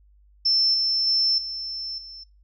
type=tone with level steps; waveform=sine; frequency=5330 Hz; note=E8; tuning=18 cents sharp; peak=-17 / -20 / -18 / -29 / -38 dBFS; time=0.45-2.24 s; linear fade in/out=10 ms; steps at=0.74 / 1.07 / 1.38 / 1.98 s; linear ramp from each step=2 ms; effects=noise-tail reverb RT60 0.3 s tail -25 dB re dry + added 50 Hz sine -53 dBFS peak until 2.43 s